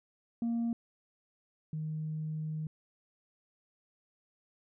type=tone pair in turn; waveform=sine; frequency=233.1 / 155.58 Hz; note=A#3 / D#3; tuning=0 / 0 cents; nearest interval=perfect fifth; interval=700 cents; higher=first; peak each=-27 / -33 dBFS; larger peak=first; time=0.42-0.73 / 1.73-2.67 s; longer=second; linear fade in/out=2 ms; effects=tanh soft clip ceiling -28 dBFS